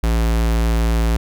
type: tone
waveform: square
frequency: 56.5 Hz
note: A1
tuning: 47 cents sharp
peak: -15 dBFS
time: 0.03-1.17 s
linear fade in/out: 5 ms
effects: none